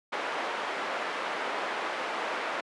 pink band-pass noise, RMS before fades -33 dBFS, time 0.12-2.61 s, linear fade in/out 10 ms, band 550 to 2100 Hz, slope 12 dB/octave, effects high-pass 200 Hz 12 dB/octave + resampled to 24000 Hz

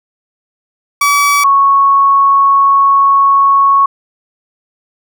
30% pulse / sine tone pair in turn, 1144 / 1105.7 Hz, D6 / C#6, -46 / -5 cents, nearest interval minor second, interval 59 cents, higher first, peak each -5 dBFS, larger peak neither, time 1.01-1.44 / 1.44-3.86 s, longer second, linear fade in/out 5 ms, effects none

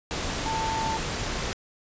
sine tone in noise, 890 Hz, A5, 20 cents sharp, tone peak -27 dBFS, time 0.46-0.97 s, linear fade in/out 0 ms, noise pink, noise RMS -30 dBFS, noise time 0.11-1.53 s, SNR 0 dB, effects resampled to 16000 Hz

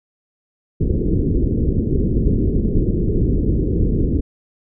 pink low-pass noise, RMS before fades -17 dBFS, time 0.8-4.21 s, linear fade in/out 10 ms, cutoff 430 Hz, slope 48 dB/octave, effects none

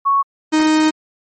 sine / 45% pulse tone pair in turn, 1108.7 / 311.1 Hz, C#6 / D#4, 0 / 0 cents, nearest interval octave + minor seventh, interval 2200 cents, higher first, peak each -11 dBFS, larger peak neither, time 0.05-0.23 / 0.52-0.91 s, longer second, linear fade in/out 20 ms, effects MP3 32 kbps

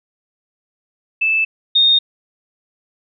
sine tone pair in turn, 2631 / 3686 Hz, E7 / A#7, -4 / -20 cents, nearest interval tritone, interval 584 cents, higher second, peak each -13 / -9 dBFS, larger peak second, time 1.21-1.45 / 1.75-1.99 s, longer neither, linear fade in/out 10 ms, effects none

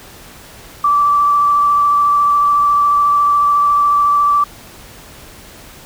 sine tone with vibrato, 1162 Hz, D6, 19 cents flat, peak -9 dBFS, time 0.84-4.44 s, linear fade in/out 5 ms, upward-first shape square, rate 14 Hz, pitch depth 9 cents each way, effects pink hiss -38 dBFS RMS until 5.85 s

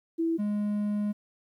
sine / triangle tone pair in turn, 329.6 / 207.6 Hz, E4 / G#3, 0 / 0 cents, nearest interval minor sixth, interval 800 cents, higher first, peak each -24 dBFS, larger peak neither, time 0.18-0.38 / 0.38-1.13 s, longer second, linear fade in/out 20 ms, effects 11-bit

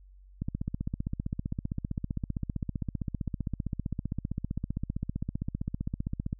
click train, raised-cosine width 5 ms, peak -19 dBFS, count 92, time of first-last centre 0.42-6.329 s, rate 15.4 Hz, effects added 47 Hz sine -51 dBFS peak until 6.39 s

